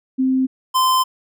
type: tone pair in turn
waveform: sine / square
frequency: 261.1 / 1033.6 Hz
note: C4 / C6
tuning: -3 / -21 cents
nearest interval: 2 octaves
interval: 2382 cents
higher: second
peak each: -14 dBFS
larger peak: neither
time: 0.18-0.47 / 0.74-1.04 s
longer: second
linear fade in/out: 20 ms
effects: none